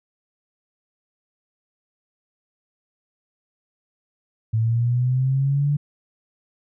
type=linear sweep; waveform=sine; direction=up; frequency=110 to 146.83 Hz; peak=-17 dBFS; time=4.53-5.77 s; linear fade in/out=10 ms; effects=none